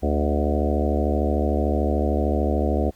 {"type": "harmonic tone with a mistuned harmonic", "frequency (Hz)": 73.42, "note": "D2", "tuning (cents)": 0, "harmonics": [1, 3, 4, 5, 6, 7, 8, 9, 10], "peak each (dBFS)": [-22, -27, -28, -29, -30, -30, -31, -32, -32], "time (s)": [0.02, 2.91], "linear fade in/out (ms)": 20, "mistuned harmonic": 8, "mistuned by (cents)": 34, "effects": ["pink hiss -57 dBFS RMS until 2.95 s"]}